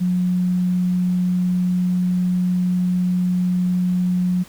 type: tone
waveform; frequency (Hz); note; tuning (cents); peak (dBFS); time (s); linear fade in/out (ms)
sine; 180.5; F#3; -43; -16; 0-4.44; 20
effects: pink hiss -45 dBFS RMS until 4.48 s